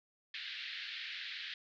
white band-pass noise, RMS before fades -44 dBFS, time 0.34-1.54 s, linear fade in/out 2 ms, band 1600 to 4200 Hz, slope 48 dB/octave, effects none

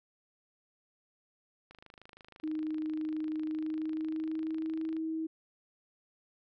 click train, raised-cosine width 0.3 ms, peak -36 dBFS, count 86, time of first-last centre 1.71-4.967 s, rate 26.1 Hz
sine tone with pitch glide, 311.1 to 320 Hz, D#4 to D#4, 0 to +49 cents, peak -32 dBFS, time 2.43-5.27 s, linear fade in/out 10 ms, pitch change +49 cents, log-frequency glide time 3.43-4.92 s
effects none

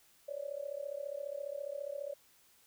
sine tone with amplitude modulation, 569 Hz, C#5, 45 cents sharp, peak -34 dBFS, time 0.28-2.14 s, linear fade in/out 10 ms, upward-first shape sine, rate 34.7 Hz, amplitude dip 90%, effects white hiss -66 dBFS RMS until 2.66 s

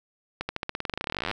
accelerating click train, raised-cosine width 0.3 ms, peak -13 dBFS, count 29, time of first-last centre 0.41-1.313 s, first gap 80 ms, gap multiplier 0.92, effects none

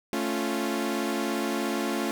sawtooth chord, A augmented, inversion none, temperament equal, 220 / 277.2 / 349.2 Hz, A3 / C#4 / E#4, 0 / 0 / 0 cents, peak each -27 dBFS, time 0.13-2.11 s, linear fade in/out 0 ms, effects none

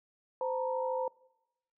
sine tone cluster, 516 / 899 / 952 Hz, C5 / A5 / A#5, -24 / +37 / +36 cents, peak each -32 / -37 / -37 dBFS, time 0.41-1.08 s, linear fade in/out 2 ms, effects noise-tail reverb RT60 0.9 s tail -23 dB re dry

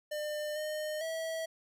square tone with pitch steps, 601 / 612 / 649 Hz, D5 / D#5 / E5, +40 / -29 / -27 cents, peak -35 dBFS, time 0.11-1.46 s, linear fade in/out 10 ms, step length 450 ms, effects none

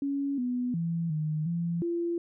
sine tone with pitch steps, 279.5 / 247.4 / 167.3 / 154.1 / 169.9 / 341.9 Hz, C#4 / B3 / E3 / D#3 / F3 / F4, +14 / +3 / +26 / -16 / -47 / -37 cents, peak -27 dBFS, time 0.02-2.18 s, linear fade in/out 2 ms, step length 360 ms, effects none

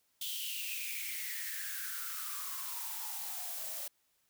blue noise with high-pass filter sweep, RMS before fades -40 dBFS, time 0.21-3.88 s, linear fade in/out 5 ms, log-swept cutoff 3300 to 580 Hz, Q 8, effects white hiss -75 dBFS RMS until 4.29 s

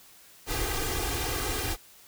pink noise with comb filter, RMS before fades -30 dBFS, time 0.46-1.77 s, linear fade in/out 50 ms, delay 2.5 ms, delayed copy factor +0.9, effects white hiss -54 dBFS RMS until 2.07 s

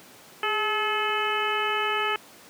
harmonic tone with a mistuned harmonic, 430 Hz, A4, 40 cents flat, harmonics 1 / 2 / 3 / 4 / 5 / 6 / 7, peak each -31 / -31 / -28 / -32 / -34 / -32 / -32 dBFS, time 0.43-2.16 s, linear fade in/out 2 ms, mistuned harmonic 1, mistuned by -55 cents, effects pink hiss -49 dBFS RMS until 2.49 s + high-pass 200 Hz 12 dB/octave

